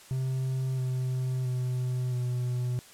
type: tone with pitch steps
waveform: triangle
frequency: 130.81 / 128.49 / 126.21 / 123.97 Hz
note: C3 / C3 / B2 / B2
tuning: 0 / -31 / +38 / +7 cents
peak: -25 dBFS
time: 0.11-2.79 s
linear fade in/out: 0 ms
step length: 670 ms
effects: white hiss -52 dBFS RMS until 2.93 s + low-pass 11000 Hz 12 dB/octave